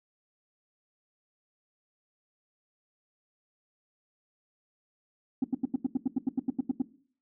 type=tone bursts; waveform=sine; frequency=261.6 Hz; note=C4; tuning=in tune; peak=-21 dBFS; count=14; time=5.42-6.82 s; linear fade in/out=5 ms; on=22 ms; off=84 ms; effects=noise-tail reverb RT60 0.5 s tail -18 dB re dry + tanh soft clip ceiling -21 dBFS